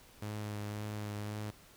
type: tone with vibrato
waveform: sawtooth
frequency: 104.9 Hz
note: G#2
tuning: 18 cents sharp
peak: -34 dBFS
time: 0.22-1.51 s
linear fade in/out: 5 ms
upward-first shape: triangle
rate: 1.9 Hz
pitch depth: 21 cents each way
effects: pink hiss -59 dBFS RMS until 1.76 s